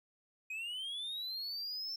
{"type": "linear sweep", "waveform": "triangle", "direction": "up", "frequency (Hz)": [2489, 5390], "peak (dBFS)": -37, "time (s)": [0.5, 1.96], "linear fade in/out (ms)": 5, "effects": []}